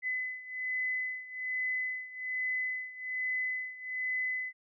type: beating tone pair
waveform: sine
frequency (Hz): 2016 / 2017.2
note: B6 / B6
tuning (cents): +35 / +36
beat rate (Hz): 1.2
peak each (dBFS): -34 / -37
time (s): 0.02-4.53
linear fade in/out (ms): 50
effects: none